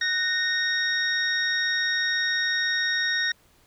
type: tone cluster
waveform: sine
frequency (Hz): 1492 / 1850 / 3744 / 5570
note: F#6 / A#6 / A#7 / F8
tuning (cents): +14 / -14 / +7 / -5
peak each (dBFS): -32 / -24 / -29 / -32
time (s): 0.01-3.32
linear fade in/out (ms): 5
effects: pink hiss -60 dBFS RMS until 3.66 s